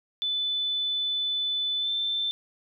sine tone with pitch glide, 3500 to 3547 Hz, A7 to A7, -10 to +13 cents, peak -25 dBFS, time 0.22-2.31 s, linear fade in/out 0 ms, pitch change +23 cents, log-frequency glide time 1.79-1.9 s, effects none

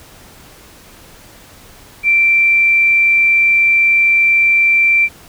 sine tone, 2349 Hz, D7, in tune, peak -8 dBFS, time 2.03-5.09 s, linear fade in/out 50 ms, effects pink hiss -41 dBFS RMS until 5.28 s

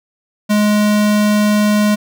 square tone, 209.4 Hz, G#3, 15 cents sharp, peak -11 dBFS, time 0.49-1.96 s, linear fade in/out 20 ms, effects none

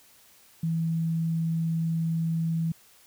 sine tone, 163.9 Hz, E3, 10 cents flat, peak -24 dBFS, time 0.63-2.72 s, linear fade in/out 5 ms, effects white hiss -57 dBFS RMS until 3.06 s

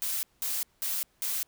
blue noise bursts, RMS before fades -31 dBFS, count 4, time 0.02-1.43 s, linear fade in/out 0 ms, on 210 ms, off 190 ms, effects pink hiss -68 dBFS RMS until 1.47 s

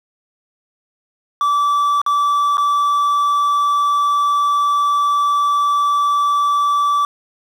triangle tone with dropouts, 1158 Hz, D6, 25 cents flat, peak -11 dBFS, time 1.41-7.05 s, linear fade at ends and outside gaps 1 ms, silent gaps 2.016-2.063 / 2.571-2.58 s, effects 7-bit

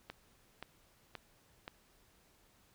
click train, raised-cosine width 0.3 ms, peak -27 dBFS, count 4, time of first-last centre 0.1-1.679 s, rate 1.9 Hz, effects pink hiss -68 dBFS RMS until 2.74 s

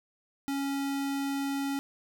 square tone, 277.2 Hz, C#4, in tune, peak -30 dBFS, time 0.48-1.79 s, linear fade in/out 0 ms, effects none

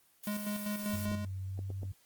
blue noise, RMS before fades -44 dBFS, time 0.23-1.06 s, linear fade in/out 10 ms
square tone with tremolo, 207.7 Hz, G#3, in tune, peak -33 dBFS, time 0.27-1.25 s, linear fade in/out 2 ms, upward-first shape square, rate 5.1 Hz, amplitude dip 50%
sine tone with vibrato, 95.8 Hz, G2, 39 cents flat, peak -36 dBFS, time 0.93-1.92 s, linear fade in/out 5 ms, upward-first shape triangle, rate 1.6 Hz, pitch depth 21 cents each way
clicks, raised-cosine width 2 ms, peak -31 dBFS, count 4, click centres 1.117 / 1.591 / 1.703 / 1.832 s
effects white hiss -67 dBFS RMS until 2.05 s + Opus 24 kbps

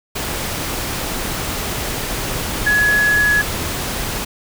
sine tone in noise, 1687 Hz, G#6, 27 cents sharp, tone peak -12 dBFS, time 2.66-3.42 s, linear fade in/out 10 ms, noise pink, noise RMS -23 dBFS, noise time 0.15-4.25 s, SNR +8 dB, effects none

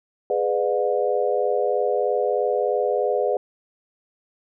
sine chord, G# diminished seventh, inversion none, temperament just, 415.3 / 498.4 / 598 / 717.6 Hz, G#4 / B4 / D5 / F5, 0 / +16 / +31 / +47 cents, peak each -24 / -23 / -25 / -27 dBFS, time 0.3-3.37 s, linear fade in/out 2 ms, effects none

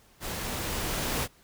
pink noise with level ramp, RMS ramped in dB -35 to -29 dBFS, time 0.2-1.28 s, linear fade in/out 50 ms, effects pink hiss -60 dBFS RMS until 1.43 s

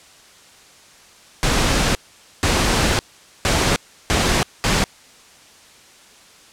pink noise bursts at uneven times, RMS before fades -17 dBFS, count 5, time 1.43-1.95 / 2.43-2.99 / 3.45-3.76 / 4.1-4.43 / 4.64-4.84 s, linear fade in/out 0 ms, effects white hiss -47 dBFS RMS until 6.52 s + low-pass 8000 Hz 12 dB/octave

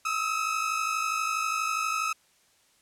30% pulse tone pair together, 1268 / 1320.3 Hz, D#6 / E6, +32 / +2 cents, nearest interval minor second, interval 70 cents, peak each -26 / -28 dBFS, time 0.05-2.13 s, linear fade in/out 5 ms, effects white hiss -64 dBFS RMS until 2.81 s + low-pass 10000 Hz 12 dB/octave

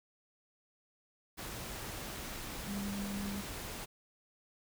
sine tone in noise, 200.5 Hz, G3, 39 cents sharp, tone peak -37 dBFS, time 2.67-3.42 s, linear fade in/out 20 ms, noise pink, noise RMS -43 dBFS, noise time 1.37-3.86 s, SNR +3 dB, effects none

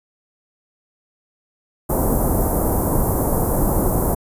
pink band-stop noise, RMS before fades -18 dBFS, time 1.89-4.15 s, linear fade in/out 10 ms, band 940 to 11000 Hz, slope 24 dB/octave, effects resampled to 32000 Hz

